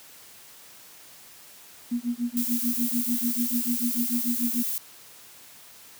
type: tone with tremolo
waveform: sine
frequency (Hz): 240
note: B3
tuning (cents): -49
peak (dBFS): -22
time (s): 1.91-4.63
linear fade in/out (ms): 10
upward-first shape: sine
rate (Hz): 6.8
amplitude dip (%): 100
type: noise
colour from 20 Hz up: violet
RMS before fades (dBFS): -29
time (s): 2.37-4.78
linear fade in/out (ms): 0
effects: white hiss -49 dBFS RMS until 5.99 s + high-pass 80 Hz 12 dB/octave